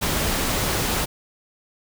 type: noise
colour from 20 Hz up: pink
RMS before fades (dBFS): -23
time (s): 0.01-1.06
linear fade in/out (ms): 20
effects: none